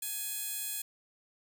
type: tone with high-pass filter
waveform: 15% pulse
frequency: 837 Hz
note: G#5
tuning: 13 cents sharp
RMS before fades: -37 dBFS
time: 0.02-0.82 s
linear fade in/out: 5 ms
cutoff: 7600 Hz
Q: 0.59
effects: none